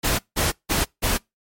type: noise bursts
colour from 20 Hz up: pink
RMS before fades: -21 dBFS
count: 4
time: 0.03-1.18 s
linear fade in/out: 20 ms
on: 160 ms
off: 170 ms
effects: noise-tail reverb RT60 0.2 s tail -26 dB re dry + MP3 64 kbps